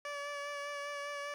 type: tone with vibrato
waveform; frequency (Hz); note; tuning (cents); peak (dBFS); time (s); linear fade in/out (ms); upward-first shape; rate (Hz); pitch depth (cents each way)
15% pulse; 575; D5; -37; -32; 0.05-1.34; 2; sine; 5; 18
effects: low-pass 6000 Hz 12 dB/octave + 10-bit